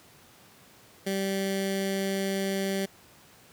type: tone with notch filter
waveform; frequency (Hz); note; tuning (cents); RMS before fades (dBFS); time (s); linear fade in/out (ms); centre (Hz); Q
15% pulse; 194.3; G3; -15; -29; 1.06-2.86; 10; 950; 1.1
effects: pink hiss -55 dBFS RMS until 3.52 s + high-pass 100 Hz 12 dB/octave